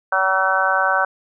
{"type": "harmonic tone", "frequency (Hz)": 190, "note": "F#3", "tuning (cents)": 46, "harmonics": [3, 4, 5, 6, 7, 8], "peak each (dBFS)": [-24, -22, -24, -24, -23, -19], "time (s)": [0.12, 1.05], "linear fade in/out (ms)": 5, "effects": []}